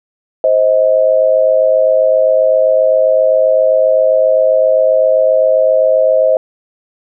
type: tone pair together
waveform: sine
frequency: 524 / 631.6 Hz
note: C5 / D#5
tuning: +2 / +26 cents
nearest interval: minor third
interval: 324 cents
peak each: -10 dBFS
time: 0.44-6.37 s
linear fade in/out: 2 ms
effects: none